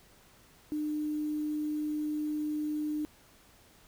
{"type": "tone with quantisation", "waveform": "sine", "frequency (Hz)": 302, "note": "D4", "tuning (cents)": 48, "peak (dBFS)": -30, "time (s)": [0.72, 3.05], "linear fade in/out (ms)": 0, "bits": 9, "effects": ["pink hiss -60 dBFS RMS until 3.87 s"]}